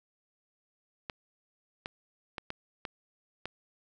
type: clicks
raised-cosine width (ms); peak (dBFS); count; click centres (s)
0.3; -20; 6; 1.098 / 1.859 / 2.382 / 2.504 / 2.852 / 3.456
effects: none